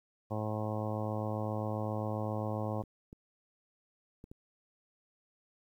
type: harmonic tone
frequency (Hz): 107.5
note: A2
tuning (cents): -40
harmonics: 1 / 2 / 3 / 4 / 5 / 6 / 7 / 8 / 9 / 10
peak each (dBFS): -36 / -40 / -43 / -45 / -40 / -44 / -44 / -47 / -48 / -48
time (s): 0.3-2.83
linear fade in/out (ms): 20
type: clicks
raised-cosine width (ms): 3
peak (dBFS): -35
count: 4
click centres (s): 2.837 / 3.129 / 4.241 / 4.315
effects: 11-bit

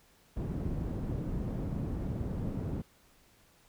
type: low-pass noise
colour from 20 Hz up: white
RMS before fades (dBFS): -35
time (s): 0.36-2.82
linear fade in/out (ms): 10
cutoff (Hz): 190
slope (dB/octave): 12
effects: pink hiss -64 dBFS RMS until 3.68 s

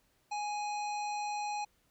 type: harmonic tone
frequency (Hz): 832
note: G#5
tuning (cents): +3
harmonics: 1 / 3 / 5 / 7 / 9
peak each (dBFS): -34 / -44 / -48 / -51 / -53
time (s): 0.31-1.65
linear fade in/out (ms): 10
effects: pink hiss -72 dBFS RMS until 1.9 s

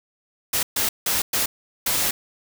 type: noise bursts at uneven times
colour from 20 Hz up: white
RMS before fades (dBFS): -22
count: 5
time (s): 0.53-0.63 / 0.76-0.89 / 1.06-1.22 / 1.33-1.46 / 1.86-2.11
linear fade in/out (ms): 5
effects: none

